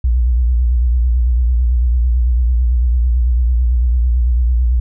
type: tone with vibrato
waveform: sine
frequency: 60.4 Hz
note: B1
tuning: 38 cents flat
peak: -10 dBFS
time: 0.04-4.8 s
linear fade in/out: 5 ms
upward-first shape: sine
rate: 9 Hz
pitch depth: 91 cents each way
effects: none